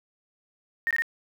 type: tone bursts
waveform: sine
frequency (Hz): 1848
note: A#6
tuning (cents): -16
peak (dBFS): -22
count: 3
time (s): 0.87-1.021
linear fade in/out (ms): 0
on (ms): 37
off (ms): 20
effects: 8-bit